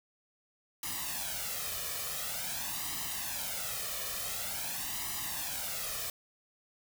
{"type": "noise with flanger", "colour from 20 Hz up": "white", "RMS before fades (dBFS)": -37, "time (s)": [0.83, 6.1], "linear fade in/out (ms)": 2, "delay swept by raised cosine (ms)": [1, 1.68], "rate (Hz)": 0.47, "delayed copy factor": 0.75, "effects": []}